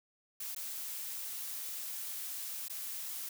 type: noise with dropouts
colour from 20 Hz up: blue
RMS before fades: -41 dBFS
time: 0.4-3.29 s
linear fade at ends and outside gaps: 5 ms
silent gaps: 0.549-0.561 / 2.683-2.697 s
effects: none